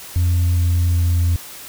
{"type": "tone with pitch steps", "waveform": "sine", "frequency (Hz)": [87.31, 86.66, 86.01], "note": ["F2", "F2", "F2"], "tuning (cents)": [0, -13, -26], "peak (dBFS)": -11, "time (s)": [0.16, 1.36], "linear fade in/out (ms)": 0, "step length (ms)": 400, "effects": ["tanh soft clip ceiling -12 dBFS", "white hiss -36 dBFS RMS until 1.68 s"]}